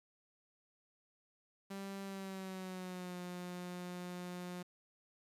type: tone with pitch glide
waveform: sawtooth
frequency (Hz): 196 to 178.7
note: G3 to F3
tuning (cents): 0 to +40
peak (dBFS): -39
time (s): 1.7-4.63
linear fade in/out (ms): 10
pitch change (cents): -160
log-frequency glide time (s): 2.04-3.17
effects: resampled to 32000 Hz + 11-bit